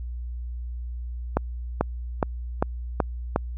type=accelerating click train; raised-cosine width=1 ms; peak=-6 dBFS; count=6; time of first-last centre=1.37-3.361 s; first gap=440 ms; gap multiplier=0.95; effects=added 60 Hz sine -30 dBFS peak until 3.57 s